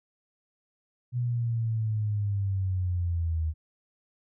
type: linear sweep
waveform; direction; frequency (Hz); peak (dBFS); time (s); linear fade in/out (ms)
sine; down; 123.6 to 77.78; -25; 1.12-3.54; 50
effects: none